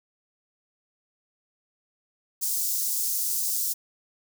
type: high-pass noise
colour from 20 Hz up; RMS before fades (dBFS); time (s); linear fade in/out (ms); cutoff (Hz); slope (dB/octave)
white; -27; 2.41-3.74; 20; 5400; 24
effects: none